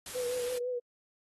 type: noise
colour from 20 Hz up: white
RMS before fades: -42 dBFS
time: 0.06-0.58 s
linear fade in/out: 2 ms
type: tone with vibrato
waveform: sine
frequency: 493.9 Hz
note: B4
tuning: in tune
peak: -31 dBFS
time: 0.14-0.8 s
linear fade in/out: 20 ms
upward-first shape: triangle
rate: 5.9 Hz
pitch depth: 43 cents each way
effects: AAC 32 kbps